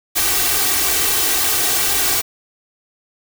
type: noise with comb filter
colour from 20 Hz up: white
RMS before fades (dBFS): -17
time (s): 0.15-2.22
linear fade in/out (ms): 20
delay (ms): 2.6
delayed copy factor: +0.8
effects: none